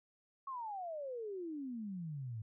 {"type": "exponential sweep", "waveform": "sine", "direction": "down", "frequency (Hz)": [1112, 105.4], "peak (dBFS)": -40, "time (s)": [0.47, 2.42], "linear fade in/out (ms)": 5, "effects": []}